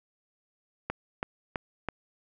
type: click train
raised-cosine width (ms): 0.5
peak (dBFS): -15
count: 4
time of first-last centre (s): 0.9-1.887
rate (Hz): 3.04
effects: none